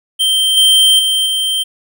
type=tone with level steps; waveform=square; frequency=3136 Hz; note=G7; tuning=in tune; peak=-11 / -7 / -12 / -14 dBFS; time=0.19-1.64 s; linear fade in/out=20 ms; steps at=0.57 / 0.99 / 1.26 s; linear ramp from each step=2 ms; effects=none